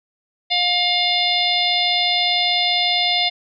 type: harmonic tone with a mistuned harmonic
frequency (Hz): 711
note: F5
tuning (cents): +31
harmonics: 1 / 3 / 4 / 5 / 6 / 7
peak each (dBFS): -23 / -23 / -26 / -19 / -25 / -28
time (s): 0.5-3.3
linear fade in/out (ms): 20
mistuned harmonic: 6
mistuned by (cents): -47
effects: none